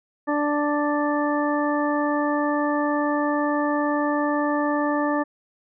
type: harmonic tone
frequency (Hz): 293.7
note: D4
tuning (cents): 0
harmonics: 1 / 2 / 3 / 4 / 6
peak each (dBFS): -23 / -26 / -28 / -29 / -31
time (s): 0.27-5.24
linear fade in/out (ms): 20
effects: none